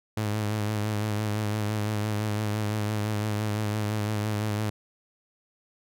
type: tone with vibrato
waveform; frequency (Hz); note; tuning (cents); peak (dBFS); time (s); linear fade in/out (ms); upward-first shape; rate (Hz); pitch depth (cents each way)
sawtooth; 106; G#2; +36; -22; 0.17-4.7; 5; sine; 5.9; 41
effects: none